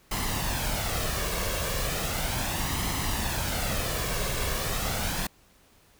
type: noise with flanger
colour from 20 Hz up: pink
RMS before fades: -29 dBFS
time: 0.11-5.27 s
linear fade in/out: 5 ms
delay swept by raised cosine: 0.98 to 1.83 ms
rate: 0.36 Hz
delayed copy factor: +0.5
effects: pink hiss -60 dBFS RMS until 5.99 s